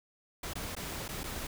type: noise with dropouts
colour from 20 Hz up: pink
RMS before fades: -39 dBFS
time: 0.43-1.47 s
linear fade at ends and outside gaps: 5 ms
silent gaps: 0.535-0.554 / 0.752-0.765 / 1.081-1.088 / 1.234-1.239 s
effects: none